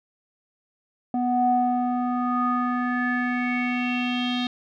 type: tone with low-pass filter sweep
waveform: square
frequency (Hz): 246.9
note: B3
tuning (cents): 0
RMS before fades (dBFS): -24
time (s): 1.14-4.47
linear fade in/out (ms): 2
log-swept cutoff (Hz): 620 to 3600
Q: 6.3
effects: none